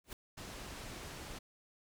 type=noise with exponential growth; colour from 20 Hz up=pink; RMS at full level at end=-41 dBFS; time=0.04-0.13 s; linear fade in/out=2 ms; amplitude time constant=19 ms
type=low-pass noise; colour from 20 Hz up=pink; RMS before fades=-47 dBFS; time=0.37-1.39 s; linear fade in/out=10 ms; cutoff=9200 Hz; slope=12 dB/octave
effects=none